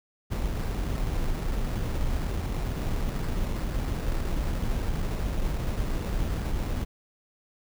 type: noise with sample-and-hold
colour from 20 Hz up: brown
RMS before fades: -28 dBFS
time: 0.3-6.85 s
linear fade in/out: 20 ms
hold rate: 3150 Hz
effects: none